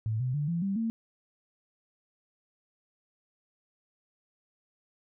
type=tone with pitch steps; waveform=sine; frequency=110 / 127.09 / 146.83 / 169.64 / 196 / 226.4 Hz; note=A2 / C3 / D3 / E3 / G3 / A3; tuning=0 / -50 / 0 / +50 / 0 / +50 cents; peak=-27 dBFS; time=0.06-0.9 s; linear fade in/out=0 ms; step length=140 ms; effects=none